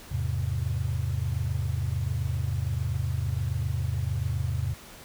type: chord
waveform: sine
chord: E augmented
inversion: none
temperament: equal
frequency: 82.41 / 103.83 / 130.81 Hz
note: E2 / G#2 / B#2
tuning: 0 / 0 / 0 cents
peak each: -30 dBFS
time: 0.11-4.74 s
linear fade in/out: 10 ms
effects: pink hiss -47 dBFS RMS until 5.04 s